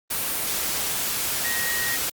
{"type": "tone in noise", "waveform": "sine", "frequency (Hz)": 1885, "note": "A#6", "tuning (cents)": 19, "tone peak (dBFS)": -27, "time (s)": [1.44, 1.97], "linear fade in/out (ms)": 10, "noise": "white", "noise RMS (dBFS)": -26, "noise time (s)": [0.1, 2.1], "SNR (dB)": -4, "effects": ["Opus 32 kbps"]}